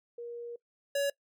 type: tone pair in turn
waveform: sine / square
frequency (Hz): 473.6 / 563.2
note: A#4 / C#5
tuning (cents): +27 / +27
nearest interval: minor third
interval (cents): 300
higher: second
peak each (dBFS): -38 / -28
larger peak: second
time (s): 0.18-0.56 / 0.95-1.1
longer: first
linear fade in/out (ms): 5
effects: noise-tail reverb RT60 0.1 s tail -22 dB re dry